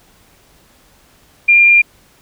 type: tone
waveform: sine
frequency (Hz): 2397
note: D7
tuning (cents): +35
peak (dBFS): -5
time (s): 1.48-1.82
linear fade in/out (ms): 10
effects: pink hiss -50 dBFS RMS until 2.21 s